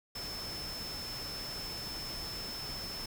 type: tone in noise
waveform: sine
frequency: 5274 Hz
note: E8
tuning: in tune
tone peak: -40 dBFS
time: 0.15-3.06 s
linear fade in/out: 5 ms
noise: pink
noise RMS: -44 dBFS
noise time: 0.15-3.06 s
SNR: +1 dB
effects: none